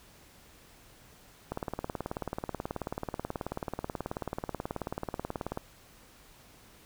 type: click train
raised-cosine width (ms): 1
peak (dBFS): -19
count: 76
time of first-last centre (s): 1.52-5.574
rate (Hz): 18.5
effects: pink hiss -57 dBFS RMS until 6.85 s